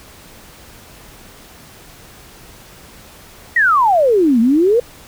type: exponential two-way sweep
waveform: sine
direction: down then up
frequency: 1958 to 220 to 500 Hz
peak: -9 dBFS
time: 3.56-4.8 s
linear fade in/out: 5 ms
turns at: 4.4 s
effects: pink hiss -41 dBFS RMS until 5.07 s